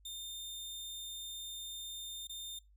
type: tone with dropouts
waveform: sawtooth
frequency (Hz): 3622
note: A7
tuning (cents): +49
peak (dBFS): -39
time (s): 0.05-2.59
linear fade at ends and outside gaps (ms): 5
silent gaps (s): 2.272-2.294
effects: noise-tail reverb RT60 0.2 s tail -22 dB re dry + added 50 Hz sine -61 dBFS peak until 2.76 s